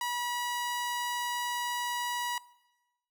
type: tone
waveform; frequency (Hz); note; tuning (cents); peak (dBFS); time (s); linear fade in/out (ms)
sawtooth; 969; B5; -33; -27; 0.01-2.38; 2
effects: noise-tail reverb RT60 1.0 s tail -20 dB re dry